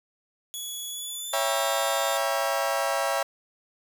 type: tone with pitch glide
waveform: 15% pulse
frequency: 3384 to 3627 Hz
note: G#7 to A#7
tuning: +32 to -48 cents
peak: -26 dBFS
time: 0.54-2.17 s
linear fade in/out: 0 ms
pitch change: +120 cents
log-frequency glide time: 0.9-1.58 s
type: chord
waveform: 30% pulse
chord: C# diminished seventh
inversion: none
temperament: just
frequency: 554.4 / 665.2 / 798.3 / 957.9 Hz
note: C#5 / E5 / G5 / Bb5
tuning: 0 / +16 / +31 / +47 cents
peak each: -26 / -26 / -28 / -30 dBFS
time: 1.33-3.23 s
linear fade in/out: 5 ms
effects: 9-bit